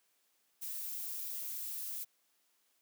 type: noise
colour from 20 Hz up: violet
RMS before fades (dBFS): -41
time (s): 0.61-2.05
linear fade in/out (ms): 20
effects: white hiss -75 dBFS RMS until 2.81 s + high-pass 200 Hz 12 dB/octave